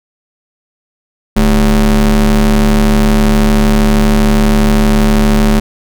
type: ring-modulated tone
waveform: square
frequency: 89.7 Hz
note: F2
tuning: 47 cents sharp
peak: -4 dBFS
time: 1.36-5.6 s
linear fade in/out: 10 ms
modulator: 126 Hz
effects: none